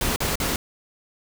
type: noise with dropouts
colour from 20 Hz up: pink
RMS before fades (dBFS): -24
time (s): 0.01-0.56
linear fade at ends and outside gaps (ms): 2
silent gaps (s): 0.161-0.204 / 0.356-0.4
effects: none